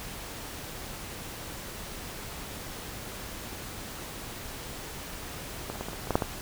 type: clicks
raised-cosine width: 1 ms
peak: -20 / -25 / -20 / -21 / -23 / -24 / -13 / -7 / -13 dBFS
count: 9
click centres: 5.7 / 5.757 / 5.81 / 5.885 / 5.932 / 6.072 / 6.107 / 6.155 / 6.222 s
effects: pink hiss -40 dBFS RMS until 6.41 s